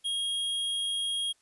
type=tone; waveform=square; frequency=3267 Hz; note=G#7; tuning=29 cents flat; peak=-29 dBFS; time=0.04-1.33 s; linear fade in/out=20 ms; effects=white hiss -68 dBFS RMS until 1.41 s + resampled to 24000 Hz